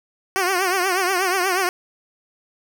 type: tone with vibrato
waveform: 10% pulse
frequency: 371.5 Hz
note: F#4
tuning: 7 cents sharp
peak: -10 dBFS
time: 0.36-1.69 s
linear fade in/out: 0 ms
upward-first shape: triangle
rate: 8.3 Hz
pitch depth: 120 cents each way
effects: none